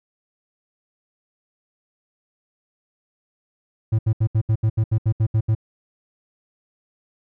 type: tone bursts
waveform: triangle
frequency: 110 Hz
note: A2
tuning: in tune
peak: -13 dBFS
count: 12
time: 3.92-5.551 s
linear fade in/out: 10 ms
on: 69 ms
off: 73 ms
effects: none